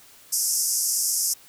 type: band-pass noise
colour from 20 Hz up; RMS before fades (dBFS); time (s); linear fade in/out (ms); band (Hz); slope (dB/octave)
pink; -24; 0.32-1.34; 10; 5100 to 13000; 96
effects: white hiss -51 dBFS RMS until 1.48 s